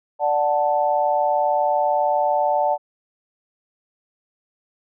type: chord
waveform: sine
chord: D major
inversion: none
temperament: equal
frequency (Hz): 587.3 / 740 / 880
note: D5 / F#5 / A5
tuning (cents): 0 / 0 / 0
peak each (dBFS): -21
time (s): 0.19-2.78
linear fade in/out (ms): 50
effects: none